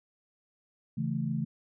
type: chord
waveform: sine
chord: A major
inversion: first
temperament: equal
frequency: 138.59 / 164.81 / 220 Hz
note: C#3 / E3 / A3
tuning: 0 / 0 / 0 cents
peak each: -33 dBFS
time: 0.97-1.45 s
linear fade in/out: 10 ms
effects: none